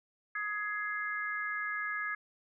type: harmonic tone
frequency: 418 Hz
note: G#4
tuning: 11 cents sharp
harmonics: 3 / 4 / 5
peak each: -39 / -35 / -40 dBFS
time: 0.35-2.15 s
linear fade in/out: 5 ms
effects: none